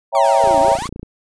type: chord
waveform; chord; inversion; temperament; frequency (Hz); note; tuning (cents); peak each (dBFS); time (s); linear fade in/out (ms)
sine; C# diminished seventh; none; equal; 554.4 / 659.3 / 784 / 932.3; C#5 / E5 / G5 / Bb5; 0 / 0 / 0 / 0; -16; 0.12-0.78; 50
type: exponential two-way sweep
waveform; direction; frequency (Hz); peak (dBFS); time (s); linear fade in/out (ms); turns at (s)
40% pulse; down then up; 1174.7 to 263.2 to 1174.7; -23; 0.15-0.87; 0; 0.6
type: high-pass noise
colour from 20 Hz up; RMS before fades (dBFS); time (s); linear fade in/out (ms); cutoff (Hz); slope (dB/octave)
white; -32; 0.23-0.89; 20; 170; 12
type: click train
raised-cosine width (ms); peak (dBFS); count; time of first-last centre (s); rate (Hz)
3; -17; 18; 0.44-1.03; 28.8
effects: resampled to 22050 Hz